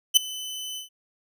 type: tone with ADSR envelope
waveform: sawtooth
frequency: 3024 Hz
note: F#7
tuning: 37 cents sharp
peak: -7 dBFS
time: 0.14-0.89 s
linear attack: 28 ms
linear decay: 7 ms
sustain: -22 dB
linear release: 120 ms
effects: none